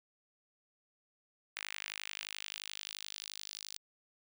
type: tone with high-pass filter sweep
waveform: sawtooth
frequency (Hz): 51.5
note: G#1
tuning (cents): -14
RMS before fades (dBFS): -45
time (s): 1.56-3.78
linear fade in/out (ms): 5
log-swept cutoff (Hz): 2100 to 4700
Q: 1.9
effects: none